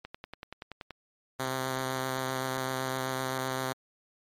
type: click train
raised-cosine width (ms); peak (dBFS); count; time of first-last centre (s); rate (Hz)
0.3; -24; 10; 0.05-0.907; 10.5
type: tone with vibrato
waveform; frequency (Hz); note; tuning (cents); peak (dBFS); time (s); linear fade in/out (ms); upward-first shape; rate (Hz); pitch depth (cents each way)
5% pulse; 130.9; C3; +1; -19; 1.39-3.73; 10; sine; 7.8; 12
effects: MP3 64 kbps